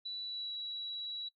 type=tone with pitch glide; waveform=sine; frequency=3951 to 3906 Hz; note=B7 to B7; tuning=0 to -20 cents; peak=-38 dBFS; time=0.05-1.29 s; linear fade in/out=10 ms; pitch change=-20 cents; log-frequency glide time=0.24-0.53 s; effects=noise-tail reverb RT60 0.1 s tail -17 dB re dry